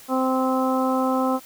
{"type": "harmonic tone", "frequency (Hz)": 260.3, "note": "C4", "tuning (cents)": -9, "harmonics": [1, 2, 3, 4, 5], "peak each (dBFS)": [-22, -25, -27, -28, -29], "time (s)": [0.08, 1.4], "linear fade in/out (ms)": 50, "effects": ["white hiss -46 dBFS RMS until 1.45 s"]}